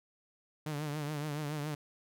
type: tone with vibrato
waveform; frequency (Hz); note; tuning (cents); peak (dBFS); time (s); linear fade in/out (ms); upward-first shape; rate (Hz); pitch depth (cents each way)
sawtooth; 149.1; D3; +27; -31; 0.66-1.75; 5; triangle; 7.1; 84
effects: none